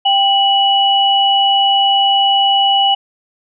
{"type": "tone pair together", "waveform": "sine", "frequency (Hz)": [790, 2940], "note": ["G5", "F#7"], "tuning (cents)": [13, -12], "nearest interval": "octave + major seventh", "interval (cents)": 2275, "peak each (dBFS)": -12, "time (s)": [0.05, 2.95], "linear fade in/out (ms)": 10, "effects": []}